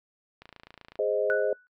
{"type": "click train", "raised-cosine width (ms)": 0.3, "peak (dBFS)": -30, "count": 16, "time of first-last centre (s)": [0.42, 0.956], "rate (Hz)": 28}
{"type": "chord", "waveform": "sine", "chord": "Ab major", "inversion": "none", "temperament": "equal", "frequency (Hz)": [415.3, 523.3, 622.3], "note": ["Ab4", "C5", "Eb5"], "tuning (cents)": [0, 0, 0], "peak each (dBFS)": -28, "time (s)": [0.99, 1.53], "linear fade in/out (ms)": 2}
{"type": "tone with exponential decay", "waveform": "sine", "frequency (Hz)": 1480, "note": "F#6", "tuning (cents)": 0, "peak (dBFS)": -23, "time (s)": [1.3, 1.67], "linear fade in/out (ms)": 0, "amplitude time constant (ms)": 79}
{"effects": ["noise-tail reverb RT60 0.1 s tail -26 dB re dry"]}